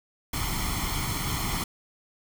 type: noise with comb filter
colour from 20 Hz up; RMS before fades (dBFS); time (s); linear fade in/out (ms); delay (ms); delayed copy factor
pink; -29; 0.33-1.64; 5; 0.93; +0.75
effects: none